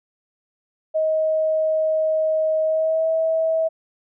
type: tone with pitch glide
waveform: sine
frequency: 630 to 645.8 Hz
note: D#5 to E5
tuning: +21 to -36 cents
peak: -17 dBFS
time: 0.94-3.69 s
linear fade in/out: 20 ms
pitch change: +43 cents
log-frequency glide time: 2.63-3.08 s
effects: none